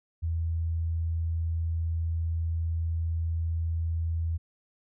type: tone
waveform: sine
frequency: 82.41 Hz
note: E2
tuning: in tune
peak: -26 dBFS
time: 0.22-4.38 s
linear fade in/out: 20 ms
effects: none